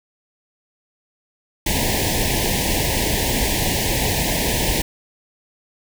pink band-stop noise, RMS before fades -20 dBFS, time 1.66-4.82 s, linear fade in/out 5 ms, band 980 to 1700 Hz, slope 96 dB/octave, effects none

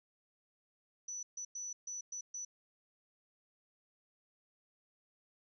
sine tone bursts at uneven times, 5950 Hz, F#8, 9 cents sharp, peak -40 dBFS, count 6, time 1.08-1.23 / 1.37-1.45 / 1.55-1.73 / 1.87-2.01 / 2.12-2.21 / 2.34-2.45 s, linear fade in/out 5 ms, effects none

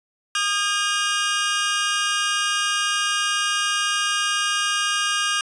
sawtooth tone cluster, 1227 / 1616 / 2845 Hz, D#6 / G#6 / F7, -25 / -48 / +31 cents, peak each -21 dBFS, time 0.35-5.41 s, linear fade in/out 2 ms, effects resampled to 22050 Hz

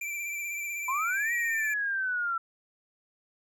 square tone with vibrato, 2349 Hz, D7, in tune, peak -33 dBFS, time 0.01-1.74 s, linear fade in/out 5 ms, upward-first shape sine, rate 16 Hz, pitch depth 30 cents each way
sine linear two-way sweep, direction up then down, 992 to 1926 to 1341 Hz, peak -27 dBFS, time 0.88-2.38 s, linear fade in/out 5 ms, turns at 1.33 s
effects none

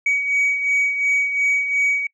sine beating tone pair, 2261 / 2263.8 Hz, C#7 / C#7, +34 / +36 cents, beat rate 2.8 Hz, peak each -16 / -23 dBFS, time 0.06-2.07 s, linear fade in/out 5 ms, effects noise-tail reverb RT60 0.1 s tail -24 dB re dry + tanh soft clip ceiling -13 dBFS

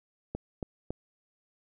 click train, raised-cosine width 2 ms, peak -20 dBFS, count 3, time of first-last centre 0.35-0.906 s, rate 3.6 Hz, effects none

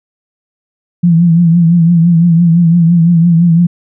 sine tone with vibrato, 169.2 Hz, E3, 45 cents sharp, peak -4 dBFS, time 1.03-3.67 s, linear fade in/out 10 ms, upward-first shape triangle, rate 5.9 Hz, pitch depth 77 cents each way, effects none

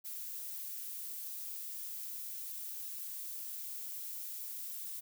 violet noise, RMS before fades -43 dBFS, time 0.04-5.01 s, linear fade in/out 20 ms, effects none

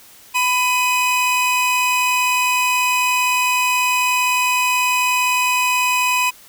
45% pulse tone pair together, 997 / 2512 Hz, B5 / D#7, +16 / +16 cents, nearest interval octave + major third, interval 1600 cents, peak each -18 dBFS, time 0.34-6.31 s, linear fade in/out 20 ms, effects white hiss -45 dBFS RMS until 6.48 s

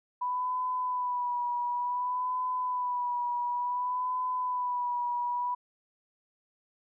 sine tone with vibrato, 987.8 Hz, B5, in tune, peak -28 dBFS, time 0.21-5.55 s, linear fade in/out 10 ms, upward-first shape sine, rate 0.56 Hz, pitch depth 35 cents each way, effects none

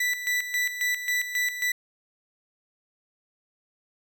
40% pulse tone with tremolo, 1975.5 Hz, B6, in tune, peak -22 dBFS, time 0-1.72 s, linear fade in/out 5 ms, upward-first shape square, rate 3.7 Hz, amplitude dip 65%, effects none

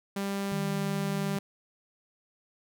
sawtooth tone, 198 Hz, G3, 18 cents sharp, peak -26 dBFS, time 0.16-1.39 s, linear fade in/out 5 ms
sine tone with vibrato, 155.56 Hz, D#3, in tune, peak -32 dBFS, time 0.52-1.37 s, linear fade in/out 0 ms, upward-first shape sine, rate 10 Hz, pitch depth 22 cents each way
effects none

